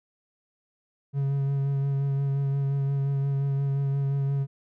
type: tone with vibrato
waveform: triangle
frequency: 138.59 Hz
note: C#3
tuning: in tune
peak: -21 dBFS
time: 1.13-4.47 s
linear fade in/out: 50 ms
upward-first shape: sine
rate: 5.7 Hz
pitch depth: 18 cents each way
effects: none